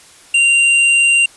sine tone with tanh clipping, 2773 Hz, F7, 13 cents flat, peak -10 dBFS, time 0.34-1.26 s, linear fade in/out 5 ms, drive 16 dB, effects white hiss -43 dBFS RMS until 1.36 s + resampled to 24000 Hz

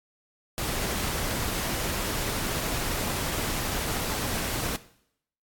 pink noise, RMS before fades -30 dBFS, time 0.58-4.76 s, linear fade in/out 0 ms, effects noise-tail reverb RT60 0.7 s tail -17 dB re dry + AAC 64 kbps

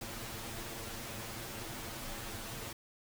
pink noise with comb filter, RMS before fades -43 dBFS, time 0.01-2.73 s, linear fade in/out 5 ms, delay 8.8 ms, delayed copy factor +1, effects none

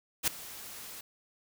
white noise with ADSR envelope, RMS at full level -25 dBFS, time 0.23-1.01 s, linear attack 46 ms, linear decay 4 ms, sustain -20 dB, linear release 5 ms, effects none

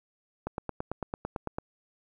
click train, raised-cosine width 1 ms, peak -18 dBFS, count 11, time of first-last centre 0.47-1.585 s, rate 8.97 Hz, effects 10-bit

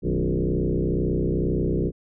sine tone with frequency modulation, 107.3 Hz, A2, 43 cents flat, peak -20 dBFS, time 0.02-1.92 s, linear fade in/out 50 ms, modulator 62.1 Hz, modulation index 5.4, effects none

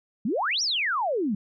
sine exponential two-way sweep, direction up then down, 187.1 to 5980 to 187.1 Hz, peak -23 dBFS, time 0.25-1.35 s, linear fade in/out 5 ms, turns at 0.62 s, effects none

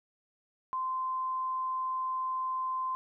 sine tone, 1037 Hz, C6, 16 cents flat, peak -30 dBFS, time 0.73-2.95 s, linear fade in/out 0 ms, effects none

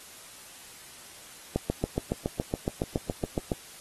click train, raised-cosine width 2 ms, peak -13 dBFS, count 15, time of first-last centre 1.56-3.518 s, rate 7.15 Hz, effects white hiss -48 dBFS RMS until 3.8 s + AAC 32 kbps

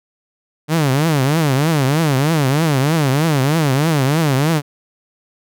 sawtooth tone with vibrato, 146.8 Hz, D3, in tune, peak -9 dBFS, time 0.68-4.62 s, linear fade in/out 50 ms, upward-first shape triangle, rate 3.2 Hz, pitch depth 250 cents each way, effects none

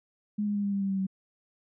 sine tone with pitch steps, 208.6 / 206 / 203.4 / 200.8 / 198.26 / 195.76 / 193.29 / 190.85 Hz, G#3 / G#3 / G#3 / G3 / G3 / G3 / G3 / G3, +8 / -14 / -36 / +42 / +20 / -2 / -24 / -46 cents, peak -26 dBFS, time 0.38-1.068 s, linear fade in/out 10 ms, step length 86 ms, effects none

